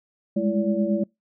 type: tone cluster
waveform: sine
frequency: 202.5 / 211.3 / 336.2 / 573 Hz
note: G#3 / G#3 / E4 / D5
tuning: -43 / +30 / +34 / -43 cents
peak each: -25 / -24 / -27 / -27 dBFS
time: 0.36-1.04 s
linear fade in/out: 10 ms
effects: noise-tail reverb RT60 0.2 s tail -26 dB re dry